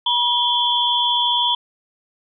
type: tone cluster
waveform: sine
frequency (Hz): 966 / 3159 / 3413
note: B5 / G7 / G#7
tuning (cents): -39 / +13 / +47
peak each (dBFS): -20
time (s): 0.06-1.55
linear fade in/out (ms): 5
effects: none